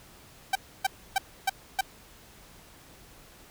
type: tone bursts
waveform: sawtooth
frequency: 775 Hz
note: G5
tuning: 20 cents flat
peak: -18 dBFS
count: 5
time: 0.53-1.81 s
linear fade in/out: 5 ms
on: 24 ms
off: 290 ms
effects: pink hiss -53 dBFS RMS until 3.5 s